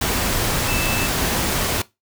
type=tone in noise; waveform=sine; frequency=2637 Hz; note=E7; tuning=in tune; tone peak=-26 dBFS; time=0.68-1.07 s; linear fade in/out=5 ms; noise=pink; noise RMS=-21 dBFS; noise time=0.01-1.82 s; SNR=-8 dB; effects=noise-tail reverb RT60 0.2 s tail -19 dB re dry